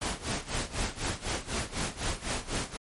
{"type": "noise with tremolo", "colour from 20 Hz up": "pink", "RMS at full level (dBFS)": -30, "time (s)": [0.01, 2.77], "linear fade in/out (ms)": 10, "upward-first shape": "sine", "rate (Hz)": 4, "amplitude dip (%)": 85, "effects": ["MP3 48 kbps"]}